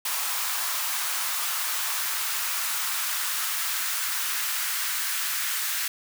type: noise with high-pass filter sweep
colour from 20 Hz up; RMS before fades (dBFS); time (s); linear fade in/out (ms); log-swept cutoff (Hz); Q
white; -28; 0.05-5.88; 5; 980 to 1500; 1.7
effects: none

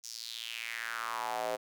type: tone with high-pass filter sweep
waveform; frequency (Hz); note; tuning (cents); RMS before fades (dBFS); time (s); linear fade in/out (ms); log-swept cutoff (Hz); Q
square; 57.6; A#1; -20; -38; 0.03-1.57; 20; 6000 to 540; 4
effects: none

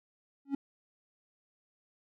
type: tone with exponential growth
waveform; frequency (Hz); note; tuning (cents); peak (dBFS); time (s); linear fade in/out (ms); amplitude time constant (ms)
triangle; 277.2; C#4; 0; -23; 0.45-0.55; 5; 20
effects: none

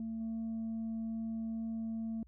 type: tone with level steps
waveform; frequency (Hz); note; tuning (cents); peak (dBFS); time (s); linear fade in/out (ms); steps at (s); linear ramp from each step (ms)
sine; 224.8; A3; +37; -35 / -33; 0-2.23; 2; 0.2; 10
effects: tanh soft clip ceiling -34 dBFS + added 60 Hz sine -57 dBFS peak until 2.27 s

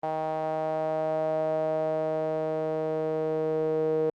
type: tone with band-pass filter sweep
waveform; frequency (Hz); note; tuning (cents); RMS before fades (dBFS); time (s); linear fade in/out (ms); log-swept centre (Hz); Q
sawtooth; 157.3; D#3; +19; -28; 0.03-4.1; 5; 730 to 480; 5.9
effects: Opus 32 kbps

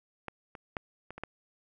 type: clicks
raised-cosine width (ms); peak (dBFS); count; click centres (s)
0.5; -22 / -29 / -18 / -27 / -28 / -20; 6; 0.283 / 0.552 / 0.768 / 1.106 / 1.18 / 1.236
effects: none

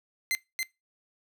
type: tone with echo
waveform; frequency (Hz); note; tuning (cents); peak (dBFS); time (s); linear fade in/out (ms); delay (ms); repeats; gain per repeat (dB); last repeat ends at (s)
sawtooth; 2072; C7; -17; -22; 0.31-0.35; 0; 280; 1; -3; 0.63
effects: noise-tail reverb RT60 0.2 s tail -20 dB re dry

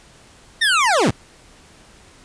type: linear sweep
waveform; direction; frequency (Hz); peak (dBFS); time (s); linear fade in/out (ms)
25% pulse; down; 1874 to 68.2; -10; 0.61-1.11; 10
effects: pink hiss -48 dBFS RMS until 2.24 s + resampled to 22050 Hz

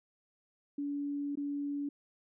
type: tone with dropouts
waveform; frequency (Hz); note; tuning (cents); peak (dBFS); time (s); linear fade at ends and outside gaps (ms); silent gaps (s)
sine; 286; D4; -46; -33; 0.78-1.89; 5; 1.355-1.372
effects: none

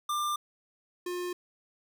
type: tone pair in turn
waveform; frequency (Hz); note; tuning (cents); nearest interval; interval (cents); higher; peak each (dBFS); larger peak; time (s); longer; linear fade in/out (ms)
square; 1192 / 356.4; D6 / F4; +25 / +35; octave + major sixth; 2090; first; -29 / -33; first; 0.09-0.36 / 1.06-1.33; neither; 5
effects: none

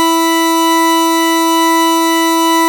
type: tone pair together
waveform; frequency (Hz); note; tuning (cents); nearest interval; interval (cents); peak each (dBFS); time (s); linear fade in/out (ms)
40% pulse; 329.6 / 987.7; E4 / B5; 0 / 0; octave + perfect fifth; 1900; -11; 0-2.68; 0
effects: none

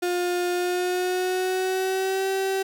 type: tone with pitch glide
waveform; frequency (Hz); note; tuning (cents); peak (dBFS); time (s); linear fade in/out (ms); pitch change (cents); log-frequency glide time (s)
35% pulse; 355.1 to 385; F4 to G4; +29 to -31; -21; 0.02-2.63; 10; +140; 0.52-2.27
effects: none

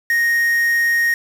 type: tone with quantisation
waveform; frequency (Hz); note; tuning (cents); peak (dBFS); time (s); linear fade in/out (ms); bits
triangle; 1864.7; A#6; 0; -12; 0.1-1.14; 2; 5
effects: none

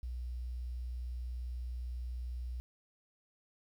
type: tone with quantisation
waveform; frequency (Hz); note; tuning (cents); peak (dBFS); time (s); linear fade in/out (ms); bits
sine; 61.2; B1; -15; -37; 0.03-2.6; 0; 11
effects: none

